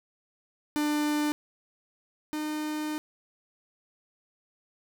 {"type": "tone pair in turn", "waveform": "45% pulse", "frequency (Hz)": [298, 304.8], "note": ["D4", "D#4"], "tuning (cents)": [25, -36], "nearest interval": "unison", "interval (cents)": 39, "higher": "second", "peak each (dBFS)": [-25, -30], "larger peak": "first", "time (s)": [[0.76, 1.32], [2.33, 2.98]], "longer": "second", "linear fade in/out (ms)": 0, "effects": []}